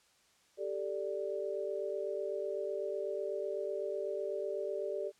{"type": "chord", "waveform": "sine", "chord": "G suspended second", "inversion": "none", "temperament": "equal", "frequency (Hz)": [392, 440, 587.3], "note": ["G4", "A4", "D5"], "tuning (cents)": [0, 0, 0], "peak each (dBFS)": [-38, -40, -38], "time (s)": [0.57, 5.12], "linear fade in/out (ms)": 50, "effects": ["white hiss -68 dBFS RMS until 5.19 s", "low-pass 8000 Hz 12 dB/octave"]}